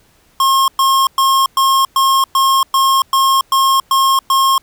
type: tone bursts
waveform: square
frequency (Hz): 1075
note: C6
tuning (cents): +47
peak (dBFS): -10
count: 11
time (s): 0.4-4.58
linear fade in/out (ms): 2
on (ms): 280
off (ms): 110
effects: pink hiss -53 dBFS RMS until 4.62 s